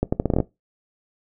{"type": "accelerating click train", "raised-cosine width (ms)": 2, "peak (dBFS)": -6, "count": 9, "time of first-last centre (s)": [0.03, 0.403], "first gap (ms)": 95, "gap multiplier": 0.78, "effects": ["noise-tail reverb RT60 0.2 s tail -19 dB re dry"]}